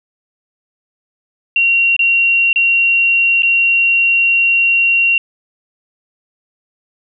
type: tone with dropouts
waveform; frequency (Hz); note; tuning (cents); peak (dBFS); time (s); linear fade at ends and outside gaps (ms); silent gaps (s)
sine; 2750; F7; -27; -9; 1.56-5.18; 2; 1.965-1.992 / 2.53-2.559 / 3.422-3.431
effects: none